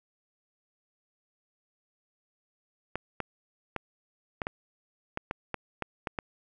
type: clicks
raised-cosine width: 0.5 ms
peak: -16 dBFS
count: 11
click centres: 2.956 / 3.203 / 3.763 / 4.418 / 4.469 / 5.174 / 5.311 / 5.543 / 5.823 / 6.072 / 6.188 s
effects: none